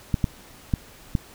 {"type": "clicks", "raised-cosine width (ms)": 5, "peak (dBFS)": -8, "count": 4, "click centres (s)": [0.142, 0.242, 0.738, 1.152], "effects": ["pink hiss -48 dBFS RMS until 1.34 s"]}